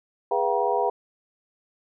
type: tone cluster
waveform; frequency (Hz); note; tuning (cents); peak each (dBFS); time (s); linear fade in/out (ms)
sine; 412.6 / 490.1 / 685 / 763 / 953; G#4 / B4 / F5 / G5 / A#5; -11 / -13 / -34 / -47 / +38; -27; 0.31-0.9; 5
effects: none